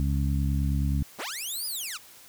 harmonic tone, 69.5 Hz, C#2, 5 cents sharp, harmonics 1 / 2 / 3 / 4, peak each -25 / -28 / -33 / -36 dBFS, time 0-1.03 s, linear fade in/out 0 ms
10% pulse linear two-way sweep, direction up then down, 89.5 to 5050 to 1065 Hz, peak -24 dBFS, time 1.18-1.98 s, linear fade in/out 20 ms, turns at 1.66 s
effects white hiss -51 dBFS RMS until 2.28 s

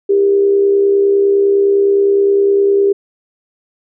sine tone with amplitude modulation, 398.4 Hz, G4, 28 cents sharp, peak -6 dBFS, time 0.09-2.93 s, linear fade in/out 10 ms, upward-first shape sine, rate 69.8 Hz, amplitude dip 45%, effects none

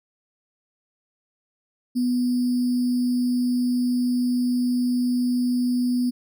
sine tone with sample-and-hold, 246.9 Hz, B3, in tune, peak -19 dBFS, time 1.95-6.11 s, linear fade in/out 20 ms, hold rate 4900 Hz, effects none

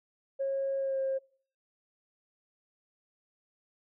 sine tone with pitch glide, 544 to 535 Hz, C#5 to C5, -33 to +38 cents, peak -27 dBFS, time 0.39-1.19 s, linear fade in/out 20 ms, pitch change -29 cents, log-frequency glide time 0.78-0.99 s, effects noise-tail reverb RT60 0.5 s tail -25 dB re dry + tanh soft clip ceiling -24 dBFS

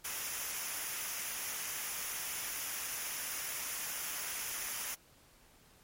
white noise with comb filter, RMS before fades -39 dBFS, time 0.04-4.95 s, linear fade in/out 10 ms, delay 0.24 ms, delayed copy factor -0.55, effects pink hiss -63 dBFS RMS until 5.83 s + MP3 64 kbps

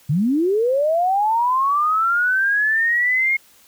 sine linear sweep, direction up, 130.81 to 2160 Hz, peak -15 dBFS, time 0.09-3.37 s, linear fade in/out 10 ms, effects white hiss -52 dBFS RMS until 3.67 s

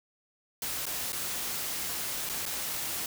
white noise with dropouts, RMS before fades -34 dBFS, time 0.62-3.06 s, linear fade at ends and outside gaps 2 ms, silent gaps 0.856-0.865 / 1.122-1.129 / 2.291-2.296 / 2.455-2.462 s, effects none

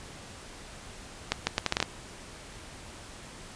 accelerating click train, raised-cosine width 0.2 ms, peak -7 dBFS, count 8, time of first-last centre 1.32-1.827 s, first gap 150 ms, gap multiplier 0.74, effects pink hiss -46 dBFS RMS until 3.55 s + resampled to 22050 Hz

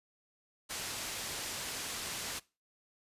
white low-pass noise, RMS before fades -40 dBFS, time 0.69-2.4 s, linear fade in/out 20 ms, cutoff 8400 Hz, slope 12 dB/octave, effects noise-tail reverb RT60 0.3 s tail -22 dB re dry + resampled to 32000 Hz

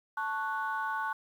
sine chord, F# minor, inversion first, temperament equal, 880 / 1108.7 / 1480 Hz, A5 / C#6 / F#6, 0 / 0 / 0 cents, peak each -34 / -35 / -34 dBFS, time 0.17-1.13 s, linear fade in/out 5 ms, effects tanh soft clip ceiling -23 dBFS + 10-bit

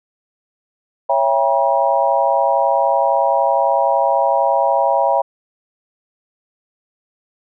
sine chord, C# diminished seventh, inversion none, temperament just, 554.4 / 665.2 / 798.3 / 957.9 Hz, C#5 / E5 / G5 / Bb5, 0 / +16 / +31 / +47 cents, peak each -18 dBFS, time 1.09-5.22 s, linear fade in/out 10 ms, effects none

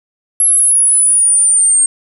sine exponential sweep, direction down, 11175 to 8500 Hz, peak -7 dBFS, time 0.4-1.86 s, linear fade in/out 2 ms, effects none

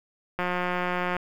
click train, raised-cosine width 0.5 ms, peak -13 dBFS, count 140, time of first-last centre 0.39-1.167 s, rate 179 Hz, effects 8-bit

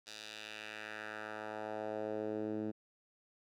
10% pulse tone with band-pass filter sweep, 107.5 Hz, A2, 40 cents flat, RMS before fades -42 dBFS, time 0.06-2.72 s, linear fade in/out 20 ms, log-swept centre 4700 to 270 Hz, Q 1.6, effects none

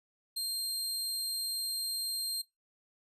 sawtooth tone, 4186 Hz, C8, in tune, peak -30 dBFS, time 0.36-2.42 s, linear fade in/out 10 ms, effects noise-tail reverb RT60 0.2 s tail -21 dB re dry + resampled to 32000 Hz

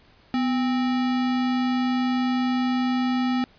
sine tone with sample-and-hold, 250.3 Hz, B3, 23 cents sharp, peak -20 dBFS, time 0.34-3.44 s, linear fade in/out 0 ms, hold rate 1050 Hz, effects pink hiss -56 dBFS RMS until 3.58 s + resampled to 11025 Hz

